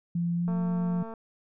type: tone with pitch glide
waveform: sine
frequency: 171.4 to 176.63 Hz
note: F3 to F3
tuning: -32 to +20 cents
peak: -25 dBFS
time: 0.15-1.03 s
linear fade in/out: 5 ms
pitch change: +52 cents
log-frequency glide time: 0.36-0.55 s
type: click train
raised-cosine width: 1 ms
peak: -28 dBFS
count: 149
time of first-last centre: 0.48-1.138 s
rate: 225 Hz
effects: none